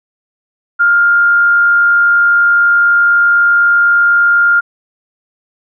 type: tone with frequency modulation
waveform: sine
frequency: 1404 Hz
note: F6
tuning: 9 cents sharp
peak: -6 dBFS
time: 0.79-4.61 s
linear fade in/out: 20 ms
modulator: 68.2 Hz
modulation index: 0.24
effects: none